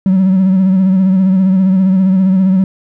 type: tone with vibrato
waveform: triangle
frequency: 188.9 Hz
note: F#3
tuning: 36 cents sharp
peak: -4 dBFS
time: 0.06-2.64 s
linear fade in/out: 2 ms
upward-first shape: triangle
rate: 15 Hz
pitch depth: 56 cents each way
effects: tanh soft clip ceiling -2 dBFS

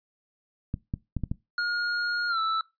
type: clicks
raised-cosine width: 5 ms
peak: -16 dBFS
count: 5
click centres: 0.741 / 0.939 / 1.167 / 1.237 / 1.315 s
type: tone with pitch glide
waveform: square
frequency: 1429 to 1318 Hz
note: F6 to E6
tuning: +39 to -1 cents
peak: -25 dBFS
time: 1.58-2.61 s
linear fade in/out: 2 ms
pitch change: -140 cents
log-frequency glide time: 2.28-2.39 s
effects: noise-tail reverb RT60 0.2 s tail -20 dB re dry + resampled to 11025 Hz

